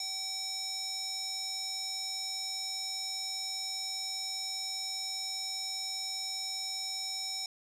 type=tone with band-pass filter; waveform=square; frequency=765 Hz; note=G5; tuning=42 cents flat; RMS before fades=-37 dBFS; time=0-7.46 s; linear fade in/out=2 ms; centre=5800 Hz; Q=5.9; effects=none